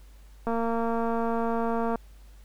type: click train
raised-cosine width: 1 ms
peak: -16 dBFS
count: 343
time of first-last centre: 0.47-1.957 s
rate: 230 Hz
effects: added 50 Hz sine -47 dBFS peak until 2.44 s + pink hiss -61 dBFS RMS until 2.44 s